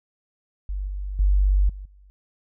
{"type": "tone with level steps", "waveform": "sine", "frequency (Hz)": 48.45, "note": "G1", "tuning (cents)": -20, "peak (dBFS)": [-25, -27, -15, -33, -48], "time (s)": [0.69, 2.1], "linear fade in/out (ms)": 0, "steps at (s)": [0.87, 1.19, 1.69, 1.85], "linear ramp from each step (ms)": 5, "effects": []}